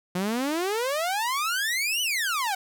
sawtooth exponential two-way sweep, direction up then down, 174.61 to 3040 to 738 Hz, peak -21 dBFS, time 0.15-2.55 s, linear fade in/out 5 ms, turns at 2.02 s, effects none

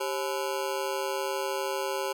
25% pulse ring-modulated tone, 466.2 Hz, A#4, in tune, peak -22 dBFS, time 0-2.13 s, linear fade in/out 10 ms, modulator 73.7 Hz, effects none

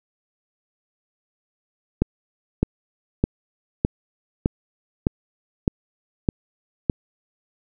click train, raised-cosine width 3 ms, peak -4 dBFS, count 9, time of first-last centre 2.02-6.898 s, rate 1.64 Hz, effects none

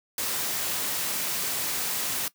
white noise, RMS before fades -29 dBFS, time 0.18-2.28 s, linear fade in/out 2 ms, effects noise-tail reverb RT60 0.1 s tail -18 dB re dry + high-pass 100 Hz 12 dB/octave

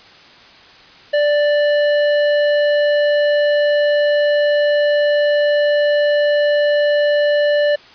sine tone with hard clipping, 587.3 Hz, D5, in tune, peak -14 dBFS, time 1.13-7.76 s, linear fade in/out 10 ms, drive 12 dB, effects white hiss -43 dBFS RMS until 7.94 s + resampled to 11025 Hz

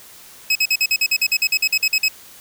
25% pulse tone bursts, 2558 Hz, D#7, 47 cents sharp, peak -10 dBFS, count 16, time 0.5-2.084 s, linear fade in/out 5 ms, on 54 ms, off 48 ms, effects white hiss -43 dBFS RMS until 2.4 s

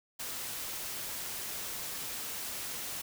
white noise, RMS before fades -39 dBFS, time 0.19-3.02 s, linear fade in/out 10 ms, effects none

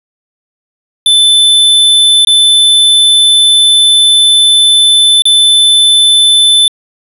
square tone with dropouts, 3520 Hz, A7, in tune, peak -4 dBFS, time 1.06-6.68 s, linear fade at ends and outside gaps 2 ms, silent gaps 2.249-2.271 / 5.221-5.254 s, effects resampled to 32000 Hz

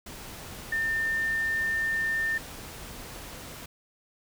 sine tone in noise, 1800 Hz, A6, 39 cents sharp, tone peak -25 dBFS, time 0.72-2.38 s, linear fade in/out 5 ms, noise pink, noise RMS -42 dBFS, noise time 0.06-3.66 s, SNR +14 dB, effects none

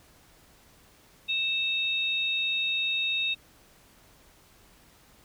sine tone pair together, 2637 / 3726 Hz, E7 / A#7, 0 / -2 cents, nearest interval tritone, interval 598 cents, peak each -28 / -28 dBFS, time 1.28-3.35 s, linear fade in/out 20 ms, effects pink hiss -58 dBFS RMS until 5.24 s

